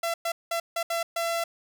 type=tone bursts at uneven times; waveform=sawtooth; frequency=674 Hz; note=E5; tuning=38 cents sharp; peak=-22 dBFS; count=6; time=0.03-0.14 / 0.25-0.32 / 0.51-0.6 / 0.76-0.83 / 0.9-1.03 / 1.16-1.44 s; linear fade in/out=5 ms; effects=none